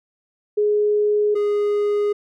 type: tone pair in turn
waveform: sine / triangle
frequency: 418 / 413.2 Hz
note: G#4 / G#4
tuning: +11 / -9 cents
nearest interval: unison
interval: 20 cents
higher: first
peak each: -15 dBFS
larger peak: neither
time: 0.57-1.35 / 1.35-2.13 s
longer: neither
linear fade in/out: 10 ms
effects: none